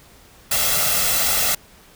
white noise with comb filter, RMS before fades -19 dBFS, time 0.51-1.55 s, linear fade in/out 5 ms, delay 1.5 ms, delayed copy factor +0.65, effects pink hiss -49 dBFS RMS until 1.95 s

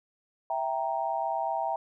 sine chord, E diminished, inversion none, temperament equal, 659.3 / 784 / 932.3 Hz, E5 / G5 / Bb5, 0 / 0 / 0 cents, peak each -32 / -31 / -32 dBFS, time 0.5-1.76 s, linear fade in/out 2 ms, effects none

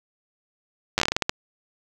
slowing click train, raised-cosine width 0.2 ms, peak -3 dBFS, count 11, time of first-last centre 0.98-1.295 s, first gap 9 ms, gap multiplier 1.26, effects none

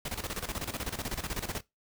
pink noise with tremolo, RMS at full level -34 dBFS, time 0.05-1.61 s, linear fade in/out 5 ms, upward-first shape square, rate 16 Hz, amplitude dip 75%, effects noise-tail reverb RT60 0.2 s tail -21 dB re dry

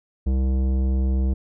sine tone with tanh clipping, 65.41 Hz, C2, in tune, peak -20 dBFS, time 0.26-1.34 s, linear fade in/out 10 ms, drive 14 dB, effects none

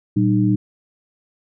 sine tone cluster, 117.2 / 192.5 / 304.7 Hz, A#2 / G3 / D#4, +10 / -31 / -36 cents, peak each -18 dBFS, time 0.16-0.56 s, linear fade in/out 10 ms, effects none

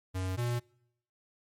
square tone pair in turn, 93.2 / 120.43 Hz, F#2 / B2, +13 / -43 cents, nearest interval major third, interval 444 cents, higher second, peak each -32 / -30 dBFS, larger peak second, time 0.14-0.37 / 0.37-0.6 s, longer neither, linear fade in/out 20 ms, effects noise-tail reverb RT60 0.8 s tail -26 dB re dry + MP3 64 kbps

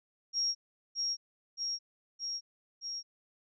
sine tone with echo, 5588 Hz, F8, in tune, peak -28 dBFS, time 0.33-0.55 s, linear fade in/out 50 ms, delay 620 ms, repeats 4, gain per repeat -2 dB, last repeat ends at 3.03 s, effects none

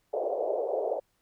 white band-pass noise, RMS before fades -30 dBFS, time 0.13-1 s, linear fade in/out 10 ms, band 410 to 680 Hz, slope 48 dB/octave, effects pink hiss -73 dBFS RMS until 1.21 s

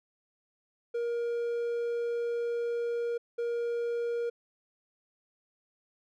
triangle tone bursts at uneven times, 471.8 Hz, A#4, 21 cents sharp, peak -27 dBFS, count 2, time 0.94-3.18 / 3.38-4.3 s, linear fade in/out 10 ms, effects none

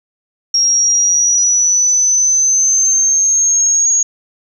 sine linear sweep, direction up, 5588 to 6645 Hz, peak -9 dBFS, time 0.54-4.03 s, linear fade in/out 5 ms, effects 8-bit

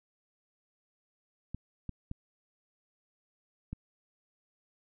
clicks, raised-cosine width 5 ms, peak -25 dBFS, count 4, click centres 1.546 / 1.893 / 2.114 / 3.73 s, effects none

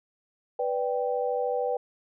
sine chord, G major, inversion first, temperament equal, 493.9 / 587.3 / 784 Hz, B4 / D5 / G5, 0 / 0 / 0 cents, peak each -27 / -32 / -31 dBFS, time 0.59-1.77 s, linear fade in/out 5 ms, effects none

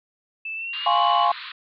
sine tone with pitch glide, 2637 to 2960 Hz, E7 to F#7, 0 to 0 cents, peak -28 dBFS, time 0.45-1.25 s, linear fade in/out 5 ms, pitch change +200 cents, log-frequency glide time 0.55-0.98 s
white band-pass noise, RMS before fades -37 dBFS, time 0.73-1.52 s, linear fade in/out 5 ms, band 1000 to 4300 Hz, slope 96 dB/octave
sine chord, Db major seventh, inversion first, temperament equal, 698.5 / 830.6 / 1046.5 / 1108.7 Hz, F5 / Ab5 / C6 / Db6, 0 / 0 / 0 / 0 cents, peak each -22 dBFS, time 0.86-1.32 s, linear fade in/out 5 ms
effects none

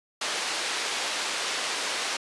white band-pass noise, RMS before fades -30 dBFS, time 0.21-2.17 s, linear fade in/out 5 ms, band 400 to 4900 Hz, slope 12 dB/octave, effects resampled to 24000 Hz

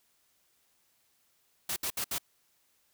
white noise bursts, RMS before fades -33 dBFS, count 4, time 1.69-2.183 s, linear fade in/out 5 ms, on 73 ms, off 67 ms, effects white hiss -71 dBFS RMS until 2.93 s

